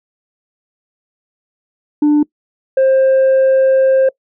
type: tone pair in turn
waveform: sine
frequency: 296.7 / 530 Hz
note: D4 / C5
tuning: +18 / +22 cents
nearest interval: minor seventh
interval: 1004 cents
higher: second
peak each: -5 dBFS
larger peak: neither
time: 2.02-2.23 / 2.77-4.09 s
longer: second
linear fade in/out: 5 ms
effects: noise-tail reverb RT60 0.1 s tail -24 dB re dry + tanh soft clip ceiling -7 dBFS